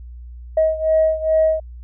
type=beating tone pair; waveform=sine; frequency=633 / 635.4 Hz; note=D#5 / D#5; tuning=+30 / +36 cents; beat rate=2.4 Hz; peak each=-15 / -18 dBFS; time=0.57-1.6 s; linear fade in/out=5 ms; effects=tanh soft clip ceiling -7 dBFS + added 60 Hz sine -33 dBFS peak until 1.83 s